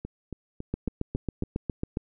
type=two click trains; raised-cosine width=3 ms; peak=-15 / -22 dBFS; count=10 / 6; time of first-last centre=0.74-1.971 / 0.05-1.435 s; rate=7.31 / 3.61 Hz; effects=none